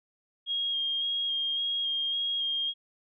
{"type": "tone with vibrato", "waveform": "sine", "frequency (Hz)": 3249, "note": "G#7", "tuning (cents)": -39, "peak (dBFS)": -27, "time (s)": [0.46, 2.74], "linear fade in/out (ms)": 50, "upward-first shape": "square", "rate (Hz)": 1.8, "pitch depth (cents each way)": 14, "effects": []}